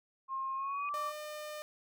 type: tone with pitch glide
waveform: sine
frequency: 1068 to 1164.7 Hz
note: C6 to D6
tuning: +35 to -15 cents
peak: -34 dBFS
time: 0.28-1.13 s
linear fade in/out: 50 ms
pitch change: +150 cents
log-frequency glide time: 0.56-0.9 s
type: tone with exponential growth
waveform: sine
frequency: 2489 Hz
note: D#7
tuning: in tune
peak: -39 dBFS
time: 0.29-0.89 s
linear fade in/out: 1 ms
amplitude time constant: 130 ms
type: tone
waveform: sawtooth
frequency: 604 Hz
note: D5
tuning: 48 cents sharp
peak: -37 dBFS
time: 0.94-1.62 s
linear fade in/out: 0 ms
effects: none